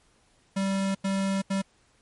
square tone bursts at uneven times, 194.4 Hz, G3, 14 cents flat, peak -25 dBFS, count 3, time 0.56-0.95 / 1.04-1.42 / 1.5-1.62 s, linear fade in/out 10 ms, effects pink hiss -64 dBFS RMS until 2.01 s + MP3 48 kbps

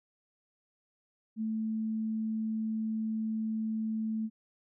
sine tone, 220 Hz, A3, in tune, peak -30 dBFS, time 1.36-4.3 s, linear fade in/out 50 ms, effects none

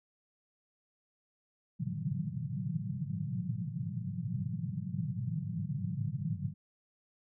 white band-pass noise, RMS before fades -36 dBFS, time 1.79-6.54 s, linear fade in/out 20 ms, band 100 to 190 Hz, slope 96 dB/octave, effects none

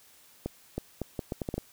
accelerating click train, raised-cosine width 2 ms, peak -18 dBFS, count 9, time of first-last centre 0.46-1.58 s, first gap 320 ms, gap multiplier 0.74, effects white hiss -58 dBFS RMS until 1.72 s

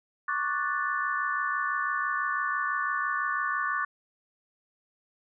sine chord, D major seventh, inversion third, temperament equal, 1108.7 / 1174.7 / 1480 / 1760 Hz, C#6 / D6 / F#6 / A6, 0 / 0 / 0 / 0 cents, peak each -32 dBFS, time 0.28-3.85 s, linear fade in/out 5 ms, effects none

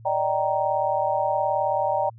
sine chord, Eb major seventh, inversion third, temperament just, 583.4 / 622.3 / 777.8 / 933.4 Hz, D5 / Eb5 / G5 / Bb5, -12 / 0 / -14 / +2 cents, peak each -26 / -28 / -25 / -26 dBFS, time 0.05-2.1 s, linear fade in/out 10 ms, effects added 113 Hz sine -43 dBFS peak until 2.18 s

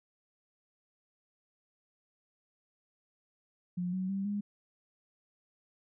sine tone with pitch steps, 178.3 / 186.62 / 195.34 / 204.5 Hz, F3 / F#3 / G3 / G#3, +36 / +15 / -6 / -26 cents, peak -31 dBFS, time 3.77-4.41 s, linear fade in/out 10 ms, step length 160 ms, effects none

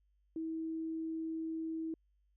sine tone, 322.7 Hz, E4, 37 cents flat, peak -36 dBFS, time 0.36-1.94 s, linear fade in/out 2 ms, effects added 50 Hz sine -70 dBFS peak until 2.36 s

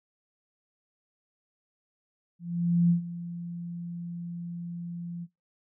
sine tone with ADSR envelope, 172.1 Hz, F3, 25 cents flat, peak -18 dBFS, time 2.39-5.27 s, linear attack 510 ms, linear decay 110 ms, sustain -16 dB, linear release 40 ms, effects noise-tail reverb RT60 0.2 s tail -21 dB re dry

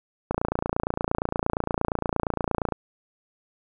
click train, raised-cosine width 1 ms, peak -10 dBFS, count 70, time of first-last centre 0.31-2.723 s, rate 28.6 Hz, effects none

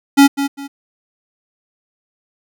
square tone with echo, 279.3 Hz, C#4, 13 cents sharp, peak -5 dBFS, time 0.17-0.28 s, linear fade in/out 20 ms, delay 200 ms, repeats 2, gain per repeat -11 dB, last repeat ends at 0.68 s, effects none

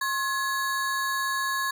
square ring-modulated tone, 1381 Hz, F6, 20 cents flat, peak -23 dBFS, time 0.01-1.71 s, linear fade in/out 5 ms, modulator 309 Hz, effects none

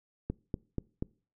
click train, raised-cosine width 3 ms, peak -19 dBFS, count 4, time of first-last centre 0.3-1.025 s, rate 4.14 Hz, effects noise-tail reverb RT60 0.4 s tail -24 dB re dry

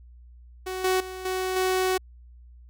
sawtooth tone with level steps, 373 Hz, F#4, 14 cents sharp, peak -26 / -17 / -31 / -22 / -18 dBFS, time 0.66-1.98 s, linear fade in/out 10 ms, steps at 0.84 / 1 / 1.25 / 1.56 s, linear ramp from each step 5 ms, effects added 60 Hz sine -46 dBFS peak until 2.69 s

